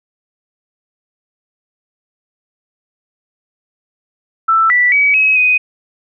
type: tone with pitch steps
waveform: sine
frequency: 1327 / 1966 / 2274 / 2554 / 2500 Hz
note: E6 / B6 / C#7 / D#7 / D#7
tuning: +11 / -8 / +44 / +45 / +8 cents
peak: -8 dBFS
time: 4.48-5.58 s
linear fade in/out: 10 ms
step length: 220 ms
effects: none